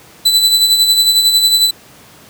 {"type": "tone with tremolo", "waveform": "40% pulse", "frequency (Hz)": 3992, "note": "B7", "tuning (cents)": 18, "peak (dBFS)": -5, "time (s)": [0.25, 1.71], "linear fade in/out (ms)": 10, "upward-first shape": "sine", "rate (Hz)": 11, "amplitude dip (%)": 50, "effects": ["pink hiss -41 dBFS RMS until 2.29 s", "high-pass 100 Hz 12 dB/octave"]}